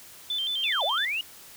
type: tone with vibrato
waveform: sine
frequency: 3322 Hz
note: G#7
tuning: in tune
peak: -26 dBFS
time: 0.3-1.05 s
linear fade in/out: 2 ms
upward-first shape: square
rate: 5.9 Hz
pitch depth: 93 cents each way
type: linear two-way sweep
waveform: sine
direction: down then up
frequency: 2938 to 523.3 to 2938 Hz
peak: -26 dBFS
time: 0.63-1.21 s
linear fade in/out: 2 ms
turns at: 0.84 s
effects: white hiss -48 dBFS RMS until 1.56 s

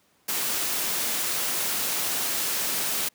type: noise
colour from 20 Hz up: white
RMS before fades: -27 dBFS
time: 0.28-3.09 s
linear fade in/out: 10 ms
effects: pink hiss -64 dBFS RMS until 3.14 s + high-pass 150 Hz 12 dB/octave

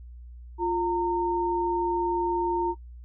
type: tone pair together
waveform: sine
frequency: 349.2 / 916.8 Hz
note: F4 / A#5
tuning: 0 / -29 cents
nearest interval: octave + perfect fourth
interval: 1671 cents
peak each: -26 dBFS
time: 0.58-2.75 s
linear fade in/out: 50 ms
effects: noise-tail reverb RT60 0.1 s tail -20 dB re dry + added 60 Hz sine -41 dBFS peak until 3.04 s

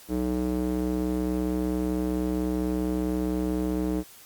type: tone with band-pass filter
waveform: square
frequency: 62.2 Hz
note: B1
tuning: 13 cents sharp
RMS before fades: -27 dBFS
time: 0.08-4.04 s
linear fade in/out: 50 ms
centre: 320 Hz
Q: 2
effects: white hiss -50 dBFS RMS until 4.25 s + Opus 48 kbps

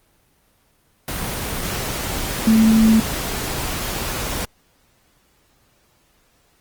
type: tone in noise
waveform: sine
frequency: 221.5 Hz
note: A3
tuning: 12 cents sharp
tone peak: -10 dBFS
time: 2.47-3 s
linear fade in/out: 2 ms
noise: pink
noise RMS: -25 dBFS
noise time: 1.08-4.45 s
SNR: +12 dB
effects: pink hiss -60 dBFS RMS until 6.6 s + Opus 24 kbps

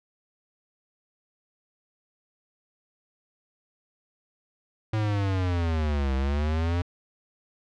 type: linear two-way sweep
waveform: square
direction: down then up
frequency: 110 to 65.41 to 88.7 Hz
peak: -24 dBFS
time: 4.93-6.82 s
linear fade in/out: 5 ms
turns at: 6.15 s
effects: low-pass 4000 Hz 12 dB/octave

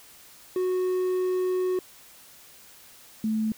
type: tone pair in turn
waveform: triangle / sine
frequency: 367.7 / 218.6 Hz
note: F#4 / A3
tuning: -11 / -11 cents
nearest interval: major sixth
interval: 900 cents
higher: first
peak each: -21 / -23 dBFS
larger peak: first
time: 0.56-1.79 / 3.24-3.52 s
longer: first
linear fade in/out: 2 ms
effects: white hiss -51 dBFS RMS until 3.57 s

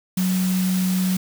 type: tone in noise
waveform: sine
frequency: 185.2 Hz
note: F#3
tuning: 2 cents sharp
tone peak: -18 dBFS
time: 0.17-1.17 s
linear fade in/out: 5 ms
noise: white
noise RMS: -31 dBFS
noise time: 0.17-1.17 s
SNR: +10 dB
effects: none

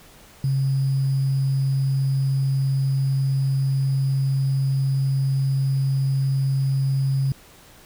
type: tone with sample-and-hold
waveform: sine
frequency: 135.4 Hz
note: C#3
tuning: 40 cents flat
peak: -18 dBFS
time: 0.44-7.32 s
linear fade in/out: 2 ms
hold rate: 4900 Hz
effects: pink hiss -49 dBFS RMS until 7.85 s

